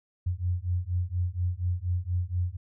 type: beating tone pair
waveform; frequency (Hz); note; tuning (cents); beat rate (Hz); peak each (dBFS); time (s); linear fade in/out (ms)
sine; 87.31 / 91.51; F2 / F#2; 0 / -19; 4.2; -29; 0.26-2.57; 10
effects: none